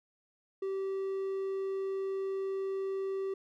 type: tone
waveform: triangle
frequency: 387 Hz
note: G4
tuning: 22 cents flat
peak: -30 dBFS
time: 0.62-3.34 s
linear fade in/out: 5 ms
effects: none